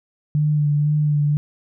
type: tone with vibrato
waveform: sine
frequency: 148.6 Hz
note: D3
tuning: 21 cents sharp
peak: -15 dBFS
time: 0.35-1.37 s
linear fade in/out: 0 ms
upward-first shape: sine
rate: 2 Hz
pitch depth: 25 cents each way
effects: none